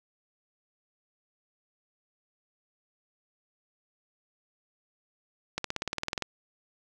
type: accelerating click train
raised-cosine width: 0.2 ms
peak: -13 dBFS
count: 13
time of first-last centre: 5.58-6.223 s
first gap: 63 ms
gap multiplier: 0.97
effects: none